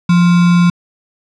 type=tone with sample-and-hold; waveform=sine; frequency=174.61 Hz; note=F3; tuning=in tune; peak=-6 dBFS; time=0.09-0.7 s; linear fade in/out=5 ms; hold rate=1225 Hz; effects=low-pass 5000 Hz 12 dB/octave